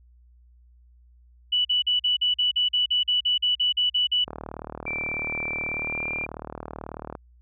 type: tone bursts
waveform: sine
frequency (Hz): 2960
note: F#7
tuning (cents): 0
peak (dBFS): -19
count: 16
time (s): 1.52-4.245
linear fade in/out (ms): 10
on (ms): 130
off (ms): 43
type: click train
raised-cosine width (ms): 1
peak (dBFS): -20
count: 111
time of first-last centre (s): 4.28-7.152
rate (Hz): 38.3
type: tone with pitch glide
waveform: sine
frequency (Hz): 2344 to 2378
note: D7 to D7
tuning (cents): -4 to +21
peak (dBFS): -27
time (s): 4.86-6.26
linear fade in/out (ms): 10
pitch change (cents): +25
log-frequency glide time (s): 5.67-6.04
effects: added 60 Hz sine -52 dBFS peak until 7.41 s